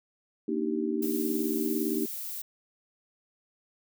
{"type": "chord", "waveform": "sine", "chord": "Eb major seventh", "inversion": "second", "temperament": "just", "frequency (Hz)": [233.3, 291.7, 311.1, 388.9], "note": ["Bb3", "D4", "Eb4", "G4"], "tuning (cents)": [2, -12, 0, -14], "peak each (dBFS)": [-32, -35, -31, -32], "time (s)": [0.48, 2.06], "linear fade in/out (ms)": 5}
{"type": "noise", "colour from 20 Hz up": "violet", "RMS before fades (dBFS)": -37, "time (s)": [1.02, 2.42], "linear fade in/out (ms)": 5}
{"effects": []}